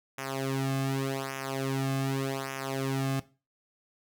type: tone with flanger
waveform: sawtooth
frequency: 135 Hz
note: C#3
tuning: 45 cents flat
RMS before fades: -31 dBFS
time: 0.18-3.2 s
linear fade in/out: 5 ms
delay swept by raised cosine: 0.23 to 2.13 ms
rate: 0.85 Hz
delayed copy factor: -0.9
effects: noise-tail reverb RT60 0.3 s tail -17 dB re dry